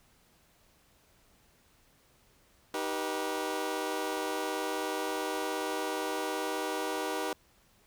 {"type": "chord", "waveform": "20% pulse", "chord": "Eb augmented", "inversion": "none", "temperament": "just", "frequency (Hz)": [311.1, 388.9, 486.1], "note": ["Eb4", "G4", "B4"], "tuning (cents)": [0, -14, -28], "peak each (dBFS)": [-32, -31, -31], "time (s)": [2.74, 7.33], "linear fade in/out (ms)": 2, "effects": ["pink hiss -65 dBFS RMS until 7.86 s"]}